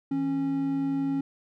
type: tone pair together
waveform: triangle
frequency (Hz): 162.92 / 274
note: E3 / C#4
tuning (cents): -20 / -20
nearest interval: major sixth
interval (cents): 900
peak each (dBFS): -34 / -23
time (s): 0.11-1.21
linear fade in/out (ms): 5
effects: none